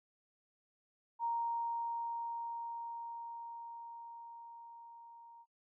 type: tone with level ramp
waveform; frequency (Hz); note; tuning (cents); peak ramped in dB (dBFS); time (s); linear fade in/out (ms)
sine; 932.3; A#5; 0; -32 to -54; 1.19-5.46; 50
effects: noise-tail reverb RT60 0.1 s tail -22 dB re dry